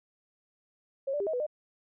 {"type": "tone with pitch steps", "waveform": "sine", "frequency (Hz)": [543, 586, 399.5, 634, 495, 604], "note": ["C#5", "D5", "G4", "D#5", "B4", "D5"], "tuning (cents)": [-36, -4, 33, 32, 4, 48], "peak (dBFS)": -28, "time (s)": [1.07, 1.466], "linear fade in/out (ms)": 10, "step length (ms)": 66, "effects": []}